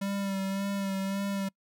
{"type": "tone with vibrato", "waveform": "square", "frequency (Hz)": 196, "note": "G3", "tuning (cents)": 0, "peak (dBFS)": -30, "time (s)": [0.01, 1.49], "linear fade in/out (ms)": 10, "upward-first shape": "sine", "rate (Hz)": 1.8, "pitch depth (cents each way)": 28, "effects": ["noise-tail reverb RT60 0.1 s tail -26 dB re dry"]}